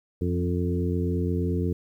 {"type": "harmonic tone with a mistuned harmonic", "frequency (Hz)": 88.6, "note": "F2", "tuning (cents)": 25, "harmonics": [1, 2, 3, 4, 5], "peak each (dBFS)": [-26, -29, -31, -32, -33], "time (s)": [0.21, 1.73], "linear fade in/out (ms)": 5, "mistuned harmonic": 2, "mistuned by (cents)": -27, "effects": ["10-bit"]}